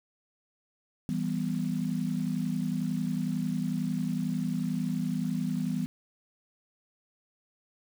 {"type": "chord", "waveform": "sine", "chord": "E minor", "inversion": "none", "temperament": "equal", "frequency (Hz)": [164.81, 196, 246.9], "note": ["E3", "G3", "B3"], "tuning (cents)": [0, 0, 0], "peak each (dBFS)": -32, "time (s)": [1.09, 5.86], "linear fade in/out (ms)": 0, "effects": ["8-bit"]}